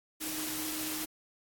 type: tone in noise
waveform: sine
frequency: 311.1 Hz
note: D#4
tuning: in tune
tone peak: -40 dBFS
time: 0.2-1.06 s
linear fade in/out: 20 ms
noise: white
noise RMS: -37 dBFS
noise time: 0.2-1.06 s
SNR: -6 dB
effects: AAC 64 kbps